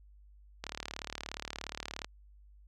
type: click train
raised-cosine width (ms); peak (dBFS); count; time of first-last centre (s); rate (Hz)
0.2; -20; 53; 0.64-2.045; 37
effects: added 50 Hz sine -55 dBFS peak until 2.67 s